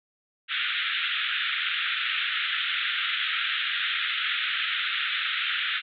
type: band-pass noise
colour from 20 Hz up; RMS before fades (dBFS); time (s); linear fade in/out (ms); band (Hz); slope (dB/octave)
white; -28; 0.48-5.82; 50; 1300 to 3700; 96
effects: none